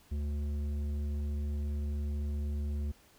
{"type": "tone with tanh clipping", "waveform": "sine", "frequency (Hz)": 73, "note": "D2", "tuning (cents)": -10, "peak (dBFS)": -33, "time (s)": [0.11, 2.92], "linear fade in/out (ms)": 10, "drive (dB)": 10, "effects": ["pink hiss -62 dBFS RMS until 3.18 s"]}